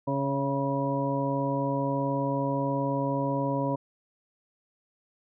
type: harmonic tone with a mistuned harmonic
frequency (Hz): 138.59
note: C#3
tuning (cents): 0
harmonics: 1 / 2 / 3 / 4 / 5 / 7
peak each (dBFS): -31 / -30 / -38 / -31 / -39 / -32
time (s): 0.07-3.76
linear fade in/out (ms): 10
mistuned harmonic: 5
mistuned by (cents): -37
effects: none